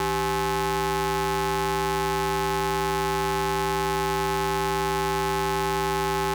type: ring-modulated tone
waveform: sawtooth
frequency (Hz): 227.4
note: A#3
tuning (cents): -43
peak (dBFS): -16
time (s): 0-6.34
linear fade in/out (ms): 2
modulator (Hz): 618
effects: none